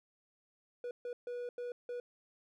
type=tone bursts at uneven times; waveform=triangle; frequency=486.6 Hz; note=B4; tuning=26 cents flat; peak=-36 dBFS; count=5; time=0.84-0.91 / 1.05-1.13 / 1.27-1.49 / 1.58-1.72 / 1.89-2 s; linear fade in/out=2 ms; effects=none